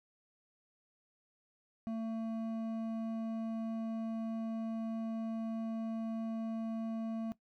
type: tone with hard clipping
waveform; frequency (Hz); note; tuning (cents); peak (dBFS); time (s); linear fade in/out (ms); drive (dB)
sine; 224.6; A3; +36; -37; 1.87-7.32; 0; 8
effects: noise-tail reverb RT60 0.1 s tail -18 dB re dry